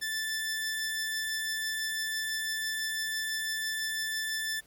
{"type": "tone pair together", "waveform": "sawtooth", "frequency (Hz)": [1760, 5274], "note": ["A6", "E8"], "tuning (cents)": [0, 0], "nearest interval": "octave + perfect fifth", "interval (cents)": 1900, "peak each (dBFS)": [-28, -37], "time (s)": [0.01, 4.61], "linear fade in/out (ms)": 20, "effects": ["pink hiss -61 dBFS RMS until 4.66 s"]}